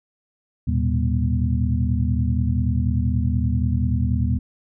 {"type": "tone cluster", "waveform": "sine", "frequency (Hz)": [78, 114, 124.4, 196.6, 240.7], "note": ["D#2", "A#2", "B2", "G3", "B3"], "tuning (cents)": [5, -38, 13, 5, -44], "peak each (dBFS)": [-21, -23, -27, -28, -27], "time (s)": [0.67, 4.39], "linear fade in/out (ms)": 10, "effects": []}